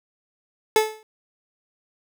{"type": "tone with exponential decay", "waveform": "30% pulse", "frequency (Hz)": 434.3, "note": "A4", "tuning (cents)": -23, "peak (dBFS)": -9, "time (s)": [0.76, 1.03], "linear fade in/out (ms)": 1, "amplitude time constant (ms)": 57, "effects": []}